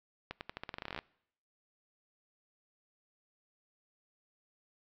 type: accelerating click train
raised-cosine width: 0.3 ms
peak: -23 dBFS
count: 17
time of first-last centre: 0.31-0.99 s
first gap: 99 ms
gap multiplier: 0.87
effects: noise-tail reverb RT60 0.7 s tail -23 dB re dry + low-pass 5000 Hz 12 dB/octave